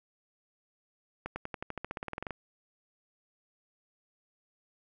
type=accelerating click train; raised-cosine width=0.5 ms; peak=-21 dBFS; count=17; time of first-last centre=1.26-2.307 s; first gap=100 ms; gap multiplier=0.94; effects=none